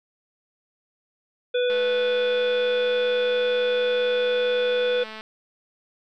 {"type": "harmonic tone", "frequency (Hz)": 493.9, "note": "B4", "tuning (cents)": 0, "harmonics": [1, 3, 5, 7], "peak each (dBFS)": [-20, -32, -36, -32], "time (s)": [1.54, 5.04], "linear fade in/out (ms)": 10}
{"type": "click train", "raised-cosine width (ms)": 0.3, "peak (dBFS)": -22, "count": 766, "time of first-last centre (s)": [1.7, 5.209], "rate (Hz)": 218}
{"effects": []}